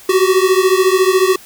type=beating tone pair; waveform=square; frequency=370 / 384 Hz; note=F#4 / G4; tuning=0 / -36 cents; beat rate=14 Hz; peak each=-13 / -14 dBFS; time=0.09-1.36 s; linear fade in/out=5 ms; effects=white hiss -40 dBFS RMS until 1.45 s